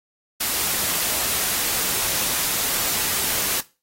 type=noise; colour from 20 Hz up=white; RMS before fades=-23 dBFS; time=0.4-3.61 s; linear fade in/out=10 ms; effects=noise-tail reverb RT60 0.3 s tail -19 dB re dry + AAC 48 kbps